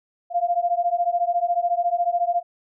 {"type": "beating tone pair", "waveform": "sine", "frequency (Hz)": [690, 704], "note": ["F5", "F5"], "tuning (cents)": [-21, 14], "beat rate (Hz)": 14, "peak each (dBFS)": -22, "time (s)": [0.3, 2.43], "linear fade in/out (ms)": 50, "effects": []}